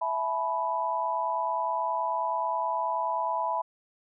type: chord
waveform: sine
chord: E suspended fourth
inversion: none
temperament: equal with one note detuned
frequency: 659.3 / 858.4 / 987.8 Hz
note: E5 / A5 / B5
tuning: 0 / -43 / 0 cents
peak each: -33 / -32 / -28 dBFS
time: 0.01-3.62 s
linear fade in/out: 10 ms
effects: none